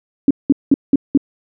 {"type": "tone bursts", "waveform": "sine", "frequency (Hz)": 277.9, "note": "C#4", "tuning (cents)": 4, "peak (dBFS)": -6, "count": 5, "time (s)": [0.28, 1.175], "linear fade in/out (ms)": 2, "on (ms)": 27, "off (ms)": 190, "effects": []}